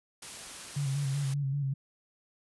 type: noise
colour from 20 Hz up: white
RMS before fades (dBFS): -43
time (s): 0.22-1.34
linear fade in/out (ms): 5
type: tone with vibrato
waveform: sine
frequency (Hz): 139.2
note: C#3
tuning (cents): +8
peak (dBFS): -28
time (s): 0.76-1.74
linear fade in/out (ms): 10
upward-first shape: square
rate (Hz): 5.2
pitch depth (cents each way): 46
effects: resampled to 24000 Hz